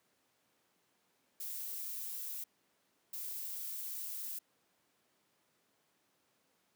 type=noise bursts at uneven times; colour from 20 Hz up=violet; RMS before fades=-42 dBFS; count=2; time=1.4-2.44 / 3.13-4.39 s; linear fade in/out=5 ms; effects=pink hiss -75 dBFS RMS until 6.75 s + high-pass 200 Hz 12 dB/octave